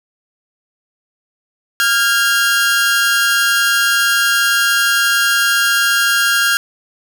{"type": "tone pair together", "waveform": "sawtooth", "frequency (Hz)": [1396.9, 1627.8], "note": ["F6", "G#6"], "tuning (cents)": [0, -35], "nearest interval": "minor third", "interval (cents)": 265, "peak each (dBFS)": -11, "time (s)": [1.8, 6.57], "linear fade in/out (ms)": 0, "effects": []}